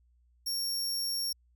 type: tone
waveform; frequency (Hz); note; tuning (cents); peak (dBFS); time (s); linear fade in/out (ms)
sawtooth; 5520; F8; -21; -28; 0.46-1.33; 10
effects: added 60 Hz sine -63 dBFS peak until 1.55 s